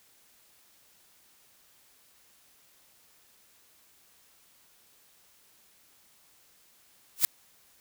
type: noise with exponential growth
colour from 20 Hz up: blue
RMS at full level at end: -17 dBFS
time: 7.16-7.25 s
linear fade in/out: 0 ms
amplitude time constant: 18 ms
effects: white hiss -62 dBFS RMS until 7.8 s